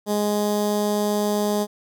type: tone with notch filter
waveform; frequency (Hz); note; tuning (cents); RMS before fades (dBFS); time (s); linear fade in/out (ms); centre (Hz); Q
15% pulse; 207.7; G#3; 0; -22; 0.06-1.67; 50; 2200; 0.8
effects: none